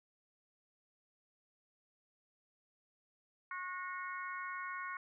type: harmonic tone with a mistuned harmonic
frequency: 363.7 Hz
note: F#4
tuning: 30 cents flat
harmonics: 3 / 4 / 5 / 6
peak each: -43 / -45 / -47 / -49 dBFS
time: 3.51-4.97 s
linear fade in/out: 2 ms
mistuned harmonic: 5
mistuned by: +34 cents
effects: none